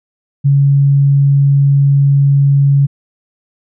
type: tone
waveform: sine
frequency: 140 Hz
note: C#3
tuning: 18 cents sharp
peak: -6 dBFS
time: 0.44-2.87 s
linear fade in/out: 20 ms
effects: none